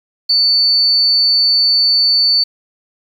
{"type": "tone", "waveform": "sine", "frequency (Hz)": 4500, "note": "C#8", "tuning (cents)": 25, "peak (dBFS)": -9, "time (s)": [0.29, 2.44], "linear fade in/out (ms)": 10, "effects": ["7-bit"]}